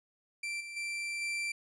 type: tone with level steps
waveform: 40% pulse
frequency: 2349 Hz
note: D7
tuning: in tune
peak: -34 / -41 / -34 / -32 dBFS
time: 0.43-1.52 s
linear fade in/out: 5 ms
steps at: 0.6 / 0.76 / 1.21 s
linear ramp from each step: 10 ms
effects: resampled to 22050 Hz